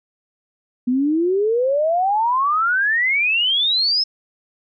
sine exponential sweep, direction up, 241.9 to 5274 Hz, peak -15 dBFS, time 0.87-4.04 s, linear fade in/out 10 ms, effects none

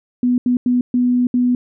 sine tone bursts at uneven times, 246.9 Hz, B3, in tune, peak -12 dBFS, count 5, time 0.23-0.38 / 0.46-0.57 / 0.66-0.81 / 0.94-1.27 / 1.34-1.55 s, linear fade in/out 2 ms, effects none

